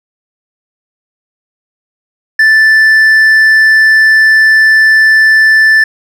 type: tone with hard clipping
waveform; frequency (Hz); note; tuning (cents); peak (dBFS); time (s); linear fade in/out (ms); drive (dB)
sine; 1760; A6; 0; -4; 2.39-5.84; 5; 3
effects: none